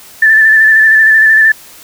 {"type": "tone with vibrato", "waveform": "sine", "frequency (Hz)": 1760, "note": "A6", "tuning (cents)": 0, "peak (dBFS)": -3, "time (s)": [0.22, 1.52], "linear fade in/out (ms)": 5, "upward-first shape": "square", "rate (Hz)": 13, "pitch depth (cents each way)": 23, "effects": ["white hiss -36 dBFS RMS until 1.83 s"]}